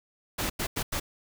pink noise bursts at uneven times, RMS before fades -30 dBFS, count 4, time 0.38-0.5 / 0.59-0.67 / 0.76-0.83 / 0.92-1 s, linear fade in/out 10 ms, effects none

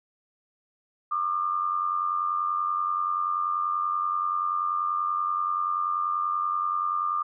sine tone with amplitude modulation, 1200 Hz, D6, 37 cents sharp, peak -21 dBFS, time 1.11-7.23 s, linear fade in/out 10 ms, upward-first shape sine, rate 90.4 Hz, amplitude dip 65%, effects none

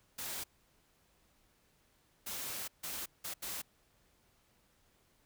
white noise bursts at uneven times, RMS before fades -41 dBFS, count 5, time 0.18-0.44 / 2.26-2.68 / 2.83-3.06 / 3.24-3.34 / 3.42-3.62 s, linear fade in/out 10 ms, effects pink hiss -71 dBFS RMS until 5.25 s

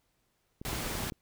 clicks, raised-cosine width 3 ms, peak -28 dBFS, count 11, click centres 0.615 / 0.684 / 0.731 / 0.801 / 0.863 / 0.913 / 0.953 / 1.005 / 1.038 / 1.07 / 1.122 s
pink noise, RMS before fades -36 dBFS, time 0.65-1.1 s, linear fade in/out 0 ms
effects pink hiss -75 dBFS RMS until 1.21 s

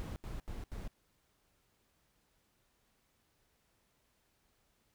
brown noise bursts, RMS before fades -42 dBFS, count 4, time 0-0.877 s, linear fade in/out 0 ms, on 160 ms, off 79 ms, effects pink hiss -75 dBFS RMS until 4.94 s

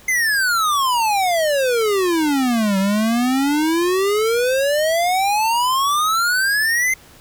square exponential two-way sweep, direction down then up, 2093 to 190 to 2093 Hz, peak -16 dBFS, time 0.08-6.94 s, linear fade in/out 5 ms, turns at 2.78 s, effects pink hiss -46 dBFS RMS until 7.2 s

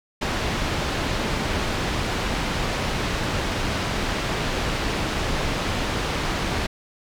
pink low-pass noise, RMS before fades -25 dBFS, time 0.21-6.67 s, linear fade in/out 10 ms, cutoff 4500 Hz, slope 12 dB/octave, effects none

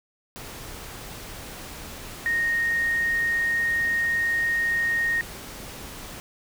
sine tone in noise, 1858 Hz, A#6, 6 cents flat, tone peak -21 dBFS, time 2.26-5.21 s, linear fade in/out 0 ms, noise pink, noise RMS -39 dBFS, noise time 0.36-6.2 s, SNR +15 dB, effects none

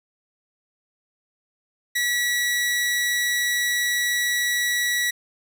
sawtooth tone with amplitude modulation, 1939 Hz, B6, 32 cents flat, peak -16 dBFS, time 1.95-5.11 s, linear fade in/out 10 ms, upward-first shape sine, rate 244 Hz, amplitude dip 25%, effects none

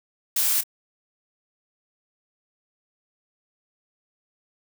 blue noise with echo, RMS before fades -22 dBFS, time 0.36-0.61 s, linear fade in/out 5 ms, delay 27 ms, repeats 1, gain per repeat -13 dB, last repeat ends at 0.637 s, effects none

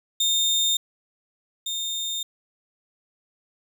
30% pulse tone pair in turn, 3640 / 3640 Hz, A#7 / A#7, -42 / -42 cents, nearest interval unison, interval 0 cents, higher neither, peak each -17 / -24 dBFS, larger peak first, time 0.2-0.77 / 1.66-2.23 s, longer neither, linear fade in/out 5 ms, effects none

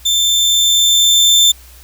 30% pulse tone with level ramp, 3556 Hz, A7, 18 cents sharp, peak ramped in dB -9 to -4 dBFS, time 0.05-1.52 s, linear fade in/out 10 ms, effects added 62 Hz sine -39 dBFS peak until 1.83 s + white hiss -43 dBFS RMS until 1.83 s

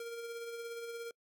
square tone with tremolo, 466.2 Hz, A#4, in tune, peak -40 dBFS, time 0-1.11 s, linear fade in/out 2 ms, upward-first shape sine, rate 17 Hz, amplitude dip 35%, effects noise-tail reverb RT60 0.1 s tail -26 dB re dry

